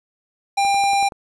square tone, 797 Hz, G5, 28 cents sharp, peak -16 dBFS, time 0.57-1.09 s, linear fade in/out 10 ms
click train, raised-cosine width 1 ms, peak -22 dBFS, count 6, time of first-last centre 0.65-1.122 s, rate 10.6 Hz
effects resampled to 22050 Hz + 9-bit

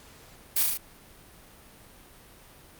blue noise with echo, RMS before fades -24 dBFS, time 0.56-0.63 s, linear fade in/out 5 ms, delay 36 ms, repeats 4, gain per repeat -2 dB, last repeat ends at 0.774 s, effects pink hiss -52 dBFS RMS until 2.79 s + Opus 48 kbps

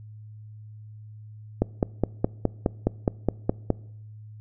click train, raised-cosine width 2 ms, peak -7 dBFS, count 11, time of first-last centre 1.62-3.703 s, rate 4.8 Hz, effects noise-tail reverb RT60 0.8 s tail -23 dB re dry + added 107 Hz sine -41 dBFS peak until 4.4 s

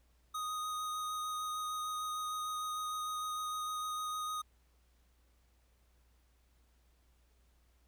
square tone with vibrato, 1244.5 Hz, D#6, in tune, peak -37 dBFS, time 0.34-4.42 s, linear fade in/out 10 ms, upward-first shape sine, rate 6.6 Hz, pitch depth 10 cents each way, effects added 60 Hz sine -67 dBFS peak until 7.87 s + pink hiss -75 dBFS RMS until 7.87 s

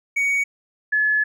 triangle / sine tone pair in turn, 2242 / 1712.2 Hz, C#7 / A6, +19 / -48 cents, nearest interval perfect fourth, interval 467 cents, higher first, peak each -16 dBFS, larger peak neither, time 0.16-0.44 / 0.92-1.24 s, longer second, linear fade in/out 10 ms, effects none

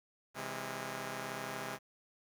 5% pulse chord, C augmented, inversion none, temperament just, 130.81 / 163.52 / 204.4 Hz, C3 / E3 / G#3, 0 / -14 / -27 cents, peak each -32 / -36 / -32 dBFS, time 0.34-1.79 s, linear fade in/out 50 ms, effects 11-bit

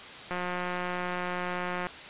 click train, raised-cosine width 0.5 ms, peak -18 dBFS, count 280, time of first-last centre 0.31-1.869 s, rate 179 Hz, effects white hiss -43 dBFS RMS until 2.09 s + resampled to 8000 Hz

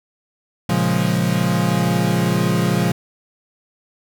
40% pulse chord, Bb minor seventh, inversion none, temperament equal, 116.54 / 138.59 / 174.61 / 207.7 Hz, Bb2 / Db3 / F3 / Ab3, 0 / 0 / 0 / 0 cents, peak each -22 / -22 / -18 / -22 dBFS, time 0.69-2.92 s, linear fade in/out 5 ms, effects none

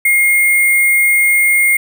sine tone with sample-and-hold, 2138 Hz, C7, 37 cents sharp, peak -8 dBFS, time 0.05-1.77 s, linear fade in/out 5 ms, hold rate 11025 Hz, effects none

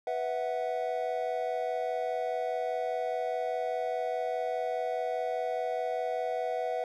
triangle chord, B suspended fourth, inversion none, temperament equal with one note detuned, 493.9 / 655.1 / 740 Hz, B4 / E5 / F#5, 0 / -11 / 0 cents, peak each -32 dBFS, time 0.07-6.84 s, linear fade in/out 2 ms, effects none

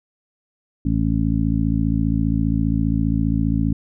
harmonic tone, 55 Hz, A1, in tune, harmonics 1 / 2 / 3 / 4 / 5, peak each -23 / -23 / -23 / -23 / -23 dBFS, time 0.85-3.73 s, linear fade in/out 5 ms, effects none

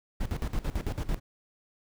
brown noise with tremolo, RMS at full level -29 dBFS, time 0.2-1.2 s, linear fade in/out 10 ms, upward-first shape square, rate 9 Hz, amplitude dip 80%, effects none

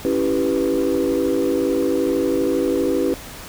sine chord, C# half-diminished seventh, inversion none, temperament equal, 277.2 / 329.6 / 392 / 493.9 Hz, C#4 / E4 / G4 / B4, 0 / 0 / 0 / 0 cents, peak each -21 dBFS, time 0.05-3.14 s, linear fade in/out 0 ms, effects tanh soft clip ceiling -11 dBFS + pink hiss -36 dBFS RMS until 3.48 s

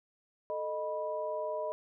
sine tone cluster, 439.3 / 617 / 981 Hz, A4 / D#5 / B5, -3 / -15 / -12 cents, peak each -40 / -34 / -40 dBFS, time 0.5-1.72 s, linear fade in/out 0 ms, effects none

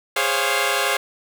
10% pulse chord, Db major seventh, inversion second, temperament equal with one note detuned, 410.5 / 523.3 / 554.4 / 698.5 Hz, Ab4 / C5 / Db5 / F5, -20 / 0 / 0 / 0 cents, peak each -16 dBFS, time 0.16-0.97 s, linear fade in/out 5 ms, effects none

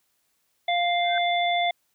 harmonic tone, 698.5 Hz, F5, in tune, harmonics 1 / 3 / 5, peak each -22 / -28 / -29 dBFS, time 0.68-1.71 s, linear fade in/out 5 ms
sine tone with exponential growth, 1553 Hz, G6, 17 cents flat, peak -26 dBFS, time 0.99-1.18 s, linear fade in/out 1 ms, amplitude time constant 40 ms
effects white hiss -71 dBFS RMS until 1.94 s

